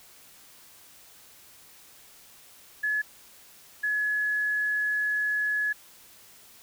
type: tone pair in turn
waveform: sine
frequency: 1705 / 1696.3 Hz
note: G#6 / G#6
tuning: +45 / +36 cents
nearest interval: unison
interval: 9 cents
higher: first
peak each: -24 dBFS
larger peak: neither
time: 2.83-3.02 / 3.83-5.73 s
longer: second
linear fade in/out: 10 ms
effects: white hiss -53 dBFS RMS until 6.62 s